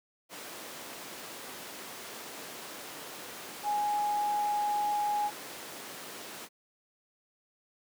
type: tone in noise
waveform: sine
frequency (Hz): 830.6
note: G#5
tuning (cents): 0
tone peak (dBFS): -27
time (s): 3.63-5.31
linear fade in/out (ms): 50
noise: pink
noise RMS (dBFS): -42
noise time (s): 0.29-6.49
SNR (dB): +12
effects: high-pass 300 Hz 12 dB/octave